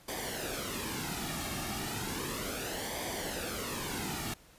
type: noise with flanger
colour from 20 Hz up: pink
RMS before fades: -37 dBFS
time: 0.08-4.34 s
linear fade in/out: 5 ms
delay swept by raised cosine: 0.73 to 2.03 ms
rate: 0.34 Hz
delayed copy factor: -0.65
effects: pink hiss -59 dBFS RMS until 4.58 s + resampled to 32000 Hz